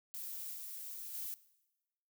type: noise with level steps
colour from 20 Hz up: violet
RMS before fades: -44 / -46 / -42 dBFS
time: 0.14-1.34 s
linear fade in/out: 0 ms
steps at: 0.53 / 1.13 s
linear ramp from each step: 20 ms
effects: noise-tail reverb RT60 1.0 s tail -19 dB re dry